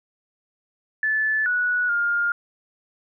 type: tone with pitch steps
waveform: sine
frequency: 1741 / 1469 / 1411 Hz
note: A6 / F#6 / F6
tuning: -19 / -13 / +17 cents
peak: -19 dBFS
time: 1.03-2.32 s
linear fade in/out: 2 ms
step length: 430 ms
effects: none